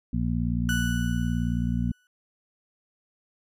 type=harmonic tone; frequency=59 Hz; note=A#1; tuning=22 cents sharp; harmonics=1 / 2 / 3 / 4; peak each=-29 / -29 / -29 / -29 dBFS; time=0.13-1.92 s; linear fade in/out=5 ms
type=tone with exponential decay; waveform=35% pulse; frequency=1482 Hz; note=F#6; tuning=2 cents sharp; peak=-24 dBFS; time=0.69-2.07 s; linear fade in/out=1 ms; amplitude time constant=300 ms
effects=resampled to 32000 Hz